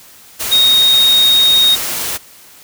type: tone in noise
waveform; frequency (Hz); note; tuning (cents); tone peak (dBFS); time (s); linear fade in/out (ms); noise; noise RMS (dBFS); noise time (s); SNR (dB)
sine; 3729; A#7; 0; -7; 0.51-1.76; 20; white; -20; 0.39-2.18; +10
effects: white hiss -41 dBFS RMS until 2.63 s